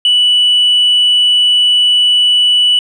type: tone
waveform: sine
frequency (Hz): 2960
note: F#7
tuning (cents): 0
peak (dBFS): -5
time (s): 0.05-2.79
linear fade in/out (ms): 2
effects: tanh soft clip ceiling -4 dBFS